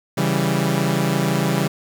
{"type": "chord", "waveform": "sawtooth", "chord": "C# diminished", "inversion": "none", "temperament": "equal", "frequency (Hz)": [138.59, 164.81, 196], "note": ["C#3", "E3", "G3"], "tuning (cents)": [0, 0, 0], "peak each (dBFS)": -18, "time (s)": [0.17, 1.68], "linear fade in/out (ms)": 10, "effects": ["7-bit"]}